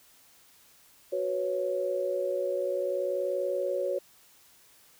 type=chord; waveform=sine; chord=F# suspended fourth; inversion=none; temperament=equal; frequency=370 / 493.9 / 554.4 Hz; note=F#4 / B4 / C#5; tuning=0 / 0 / 0 cents; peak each=-33 / -34 / -29 dBFS; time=1.12-3.99 s; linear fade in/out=10 ms; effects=white hiss -59 dBFS RMS until 4.99 s